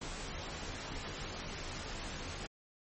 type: noise with comb filter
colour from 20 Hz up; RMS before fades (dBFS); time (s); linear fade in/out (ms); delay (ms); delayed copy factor
pink; -42; 0.01-2.47; 10; 17; -0.6
effects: MP3 32 kbps